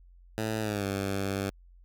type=tone with pitch glide; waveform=10% pulse; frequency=110 to 98 Hz; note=A2 to G2; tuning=0 to 0 cents; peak=-21 dBFS; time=0.38-1.5 s; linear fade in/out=0 ms; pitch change=-200 cents; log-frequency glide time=0.6-0.86 s; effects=added 44 Hz sine -52 dBFS peak until 1.84 s